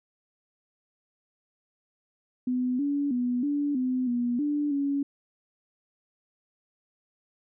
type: tone with pitch steps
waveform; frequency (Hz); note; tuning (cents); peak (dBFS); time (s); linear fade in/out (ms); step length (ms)
sine; 251.1 / 285.1 / 246 / 288.7 / 254.9 / 241.7 / 293.2 / 281.1; B3 / C#4 / B3 / D4 / C4 / B3 / D4 / C#4; +29 / +49 / -7 / -30 / -45 / -37 / -3 / +24; -24; 2.47-5.03; 5; 320
effects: none